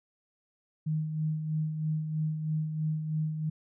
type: tone with tremolo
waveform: sine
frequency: 155.56 Hz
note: D#3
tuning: in tune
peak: -26 dBFS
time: 0.86-3.5 s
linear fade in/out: 10 ms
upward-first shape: sine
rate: 3.1 Hz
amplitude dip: 50%
effects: none